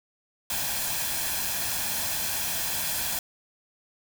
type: noise with comb filter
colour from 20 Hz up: white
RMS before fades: -29 dBFS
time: 0.5-3.19 s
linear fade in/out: 2 ms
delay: 1.2 ms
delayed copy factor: +0.55
effects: none